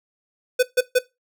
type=tone bursts; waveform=square; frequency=501 Hz; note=B4; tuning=25 cents sharp; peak=-14 dBFS; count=3; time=0.59-0.99 s; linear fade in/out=10 ms; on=40 ms; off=140 ms; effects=noise-tail reverb RT60 0.2 s tail -18 dB re dry